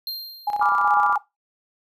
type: tone with exponential decay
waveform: square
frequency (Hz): 4186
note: C8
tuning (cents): 0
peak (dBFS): -26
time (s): 0.07-0.95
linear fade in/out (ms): 1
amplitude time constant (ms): 190
type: tone with tremolo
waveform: sine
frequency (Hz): 828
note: G#5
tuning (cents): -5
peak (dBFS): -19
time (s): 0.47-1.18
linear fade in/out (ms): 5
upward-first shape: square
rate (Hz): 16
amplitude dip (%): 65
type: chord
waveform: sine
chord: G# diminished seventh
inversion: none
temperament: equal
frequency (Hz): 830.6 / 987.8 / 1174.7 / 1396.9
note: G#5 / B5 / D6 / F6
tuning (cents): 0 / 0 / 0 / 0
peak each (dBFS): -26 / -25 / -20 / -25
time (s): 0.61-1.16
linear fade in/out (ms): 5
effects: noise-tail reverb RT60 0.2 s tail -19 dB re dry